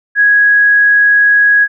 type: tone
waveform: sine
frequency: 1661.2 Hz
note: G#6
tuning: in tune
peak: -5 dBFS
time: 0.15-1.68 s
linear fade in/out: 50 ms
effects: none